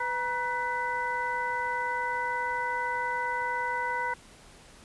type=harmonic tone with a mistuned harmonic; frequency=499.2 Hz; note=B4; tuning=19 cents sharp; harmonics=1 / 2 / 3 / 4; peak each=-38 / -30 / -34 / -35 dBFS; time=0-4.14 s; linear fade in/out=5 ms; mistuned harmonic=2; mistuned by=-77 cents; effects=pink hiss -53 dBFS RMS until 4.84 s + resampled to 24000 Hz